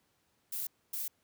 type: noise bursts at uneven times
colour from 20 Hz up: violet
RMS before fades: -37 dBFS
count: 2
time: 0.52-0.67 / 0.93-1.08 s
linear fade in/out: 5 ms
effects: pink hiss -74 dBFS RMS until 1.23 s + high-pass 80 Hz 12 dB/octave